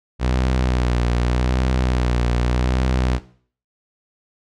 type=tone with vibrato; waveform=sawtooth; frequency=61.74 Hz; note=B1; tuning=in tune; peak=-13 dBFS; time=0.19-3.2 s; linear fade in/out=50 ms; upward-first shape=sine; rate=0.84 Hz; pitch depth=57 cents each way; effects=noise-tail reverb RT60 0.5 s tail -17 dB re dry + low-pass 6000 Hz 12 dB/octave